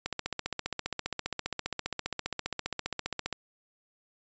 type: click train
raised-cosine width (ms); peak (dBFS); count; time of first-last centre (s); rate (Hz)
0.2; -14; 50; 0.06-3.327; 15
effects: resampled to 16000 Hz